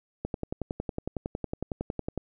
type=click train; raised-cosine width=2 ms; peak=-17 dBFS; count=22; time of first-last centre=0.25-2.177 s; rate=10.9 Hz; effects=none